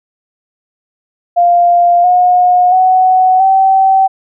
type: tone with pitch steps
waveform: sine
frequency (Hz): 698 / 720.9 / 744.6 / 769.1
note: F5 / F#5 / F#5 / G5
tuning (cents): -1 / -45 / +11 / -33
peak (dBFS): -5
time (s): 1.36-4.08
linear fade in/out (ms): 20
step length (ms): 680
effects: none